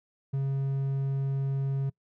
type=tone; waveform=triangle; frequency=136.6 Hz; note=C#3; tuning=25 cents flat; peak=-24 dBFS; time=0.33-1.9 s; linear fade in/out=10 ms; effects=noise-tail reverb RT60 0.1 s tail -24 dB re dry